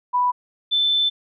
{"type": "tone pair in turn", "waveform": "sine", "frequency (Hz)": [987.8, 3528], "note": ["B5", "A7"], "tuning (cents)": [0, 4], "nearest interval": "octave + minor seventh", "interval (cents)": 2204, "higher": "second", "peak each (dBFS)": -16, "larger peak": "neither", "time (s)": [[0.13, 0.32], [0.71, 1.1]], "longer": "second", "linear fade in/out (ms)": 20, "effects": []}